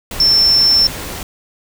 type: tone in noise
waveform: sine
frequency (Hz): 5370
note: E8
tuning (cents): +31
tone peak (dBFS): -8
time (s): 0.2-0.87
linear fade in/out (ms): 2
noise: pink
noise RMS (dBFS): -26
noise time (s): 0.11-1.23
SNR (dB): +15
effects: none